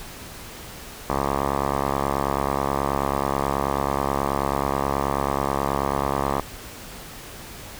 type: tone with low-pass filter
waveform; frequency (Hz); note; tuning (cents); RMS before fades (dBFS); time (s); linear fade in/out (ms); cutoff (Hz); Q
5% pulse; 69.3; C#2; 0; -24; 1.1-6.41; 0; 1200; 5.7
effects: pink hiss -39 dBFS RMS until 7.79 s